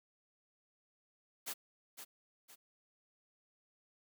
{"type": "noise with echo", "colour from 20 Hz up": "white", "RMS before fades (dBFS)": -41, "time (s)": [1.46, 1.54], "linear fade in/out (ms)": 20, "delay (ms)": 510, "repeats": 2, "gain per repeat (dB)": -8, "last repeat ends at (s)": 2.56, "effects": ["high-pass 200 Hz 12 dB/octave"]}